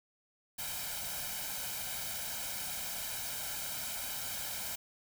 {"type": "noise with comb filter", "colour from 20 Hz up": "white", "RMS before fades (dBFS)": -39, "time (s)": [0.58, 4.76], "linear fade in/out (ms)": 10, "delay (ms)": 1.3, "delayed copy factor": 0.7, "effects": []}